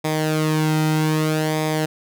sawtooth tone with flanger, 155.56 Hz, D#3, in tune, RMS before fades -20 dBFS, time 0.04-1.86 s, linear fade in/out 10 ms, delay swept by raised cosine 0.69 to 1.79 ms, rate 0.63 Hz, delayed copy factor -0.65, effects none

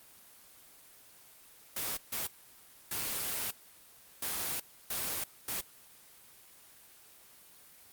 white noise bursts at uneven times, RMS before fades -35 dBFS, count 6, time 1.76-1.97 / 2.12-2.27 / 2.91-3.51 / 4.22-4.6 / 4.9-5.24 / 5.48-5.61 s, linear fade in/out 5 ms, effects white hiss -57 dBFS RMS until 7.92 s + Opus 24 kbps

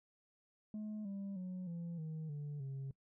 sine tone with pitch steps, 213 / 197.59 / 183.3 / 170.04 / 157.74 / 146.33 / 135.74 Hz, G#3 / G3 / F#3 / F3 / D#3 / D3 / C#3, +44 / +14 / -16 / -46 / +24 / -6 / -36 cents, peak -38 dBFS, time 0.74-2.91 s, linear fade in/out 2 ms, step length 310 ms, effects noise-tail reverb RT60 0.1 s tail -23 dB re dry + tanh soft clip ceiling -40 dBFS

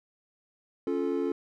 triangle chord, Db augmented, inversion none, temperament equal with one note detuned, 277.2 / 349.2 / 437 Hz, Db4 / F4 / A4, 0 / 0 / -12 cents, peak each -29 dBFS, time 0.87-1.32 s, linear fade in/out 2 ms, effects none

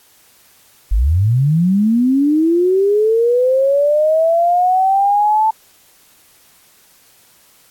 sine linear sweep, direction up, 42.67 to 884 Hz, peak -10 dBFS, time 0.91-5.51 s, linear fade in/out 10 ms, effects white hiss -50 dBFS RMS until 7.7 s + AAC 64 kbps

